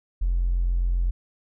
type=tone with tanh clipping; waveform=triangle; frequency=43.76 Hz; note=F1; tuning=4 cents sharp; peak=-19 dBFS; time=0.21-1.11 s; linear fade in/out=10 ms; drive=1 dB; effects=none